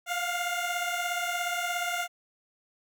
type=beating tone pair; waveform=15% pulse; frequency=698.5 / 715.5 Hz; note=F5 / F5; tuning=0 / +42 cents; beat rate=17 Hz; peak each=-24 / -27 dBFS; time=0.06-2.08 s; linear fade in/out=50 ms; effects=none